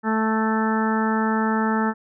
harmonic tone, 220 Hz, A3, in tune, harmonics 1 / 2 / 3 / 4 / 5 / 6 / 7 / 8, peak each -21 / -28 / -35 / -26 / -35 / -28 / -34 / -31 dBFS, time 0.03-1.94 s, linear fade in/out 50 ms, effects none

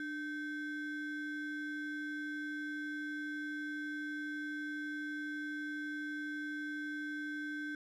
triangle ring-modulated tone, 924 Hz, A#5, 16 cents flat, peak -33 dBFS, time 0-7.75 s, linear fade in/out 2 ms, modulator 626 Hz, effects none

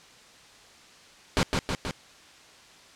pink noise with echo, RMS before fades -22 dBFS, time 1.37-1.43 s, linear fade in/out 0 ms, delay 160 ms, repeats 3, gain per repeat -3 dB, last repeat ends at 1.91 s, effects white hiss -52 dBFS RMS until 2.95 s + low-pass 6000 Hz 12 dB/octave

